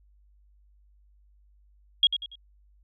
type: tone with echo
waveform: sine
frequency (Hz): 3281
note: G#7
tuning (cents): -22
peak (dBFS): -15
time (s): 2.03-2.07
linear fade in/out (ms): 2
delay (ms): 95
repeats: 3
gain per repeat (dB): -9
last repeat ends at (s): 2.355
effects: added 50 Hz sine -57 dBFS peak until 2.83 s